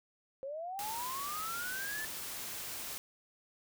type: linear sweep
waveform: sine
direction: up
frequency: 523.3 to 1760 Hz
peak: -38 dBFS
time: 0.43-2.05 s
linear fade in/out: 0 ms
type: noise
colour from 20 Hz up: white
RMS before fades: -42 dBFS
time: 0.79-2.98 s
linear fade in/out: 0 ms
effects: none